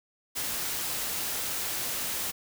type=noise; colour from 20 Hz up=white; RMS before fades=-32 dBFS; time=0.35-2.32 s; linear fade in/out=20 ms; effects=none